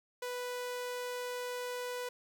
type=tone; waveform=sawtooth; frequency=493.9 Hz; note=B4; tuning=in tune; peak=-33 dBFS; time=0.22-2.09 s; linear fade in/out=5 ms; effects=12-bit